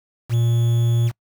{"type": "tone with quantisation", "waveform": "triangle", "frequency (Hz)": 117.6, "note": "A#2", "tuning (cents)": 16, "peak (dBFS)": -13, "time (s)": [0.29, 1.12], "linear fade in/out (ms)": 50, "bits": 6, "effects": ["noise-tail reverb RT60 0.1 s tail -26 dB re dry"]}